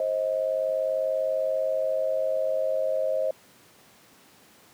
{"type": "tone pair together", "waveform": "sine", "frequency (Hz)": [529.8, 630], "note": ["C5", "D#5"], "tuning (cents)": [22, 21], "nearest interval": "minor third", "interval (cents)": 299, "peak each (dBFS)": -26, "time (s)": [0, 3.31], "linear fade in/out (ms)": 2, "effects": ["pink hiss -55 dBFS RMS until 4.73 s", "high-pass 150 Hz 12 dB/octave"]}